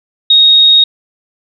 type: tone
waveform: sine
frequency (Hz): 3745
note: A#7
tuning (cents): +7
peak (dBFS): -3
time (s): 0.3-0.84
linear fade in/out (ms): 5
effects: none